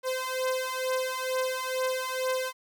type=beating tone pair; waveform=sawtooth; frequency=515 / 517.2 Hz; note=C5 / C5; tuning=-28 / -20 cents; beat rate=2.2 Hz; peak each=-27 dBFS; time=0.03-2.53 s; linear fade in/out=50 ms; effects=none